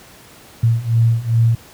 sine beating tone pair, 113.7 / 116.2 Hz, A#2 / A#2, -43 / -5 cents, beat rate 2.5 Hz, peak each -16 / -14 dBFS, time 0.63-1.55 s, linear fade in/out 5 ms, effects pink hiss -43 dBFS RMS until 1.73 s + high-pass 60 Hz 12 dB/octave

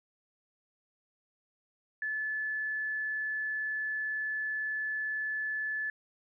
sine tone, 1731 Hz, A6, 29 cents flat, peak -31 dBFS, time 2.02-5.9 s, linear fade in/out 2 ms, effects none

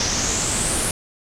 pink noise with low-pass filter sweep, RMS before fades -22 dBFS, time 0-0.91 s, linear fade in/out 2 ms, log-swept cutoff 5700 to 10000 Hz, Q 6.2, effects none

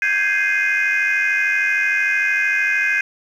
sine chord, Ab major seventh, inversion third, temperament equal, 1568 / 1661.2 / 2093 / 2489 Hz, G6 / Ab6 / C7 / Eb7, 0 / 0 / 0 / 0 cents, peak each -20 dBFS, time 0.02-3.01 s, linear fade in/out 2 ms, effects tanh soft clip ceiling -10 dBFS + 8-bit

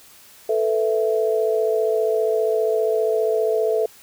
sine chord, A suspended second, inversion none, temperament just, 440 / 495 / 660 Hz, A4 / B4 / E5, 0 / +4 / +2 cents, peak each -19 / -25 / -23 dBFS, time 0.49-3.86 s, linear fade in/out 5 ms, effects white hiss -48 dBFS RMS until 4.02 s

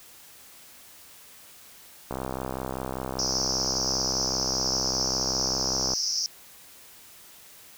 click train, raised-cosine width 1 ms, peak -17 dBFS, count 250, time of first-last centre 2.11-5.935 s, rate 65.1 Hz
pink band-pass noise, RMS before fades -28 dBFS, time 3.19-6.26 s, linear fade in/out 0 ms, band 5000 to 5900 Hz, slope 96 dB/octave
effects white hiss -50 dBFS RMS until 7.77 s

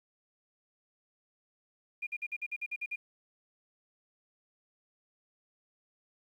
sine tone bursts, 2422 Hz, D#7, 47 cents flat, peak -33 dBFS, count 10, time 2.02-2.96 s, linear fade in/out 10 ms, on 49 ms, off 50 ms, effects 11-bit

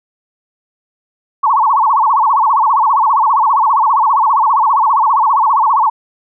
sine tone with vibrato, 989 Hz, B5, 2 cents sharp, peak -8 dBFS, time 1.43-5.9 s, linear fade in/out 10 ms, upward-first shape sine, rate 15 Hz, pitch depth 250 cents each way, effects none

